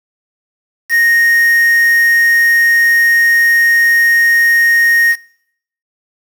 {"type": "tone with quantisation", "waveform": "triangle", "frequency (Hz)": 1861, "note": "A#6", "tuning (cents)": -3, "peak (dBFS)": -6, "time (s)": [0.89, 5.16], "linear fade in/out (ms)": 50, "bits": 4, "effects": ["noise-tail reverb RT60 0.7 s tail -22 dB re dry"]}